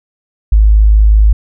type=tone; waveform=sine; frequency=52.7 Hz; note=G#1; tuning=26 cents sharp; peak=-3 dBFS; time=0.52-1.33 s; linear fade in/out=5 ms; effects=none